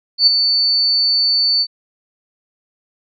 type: tone with ADSR envelope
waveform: sine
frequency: 4500 Hz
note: C#8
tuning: 25 cents sharp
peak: -5 dBFS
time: 0.18-1.67 s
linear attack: 89 ms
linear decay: 13 ms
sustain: -7 dB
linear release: 57 ms
effects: none